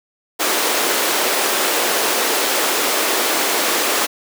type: high-pass noise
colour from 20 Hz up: pink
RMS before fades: -18 dBFS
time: 0.39-4.07 s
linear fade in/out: 20 ms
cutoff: 330 Hz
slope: 24 dB/octave
effects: none